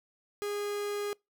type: tone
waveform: 45% pulse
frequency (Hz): 410.8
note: G#4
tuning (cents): -19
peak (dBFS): -32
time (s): 0.42-1.13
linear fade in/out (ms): 0
effects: noise-tail reverb RT60 0.2 s tail -26 dB re dry